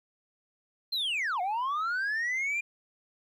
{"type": "linear two-way sweep", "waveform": "sine", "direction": "down then up", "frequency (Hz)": [4222, 698.5, 2425], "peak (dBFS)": -25, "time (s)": [0.92, 2.61], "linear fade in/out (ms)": 10, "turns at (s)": 1.41, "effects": ["tanh soft clip ceiling -27 dBFS", "11-bit"]}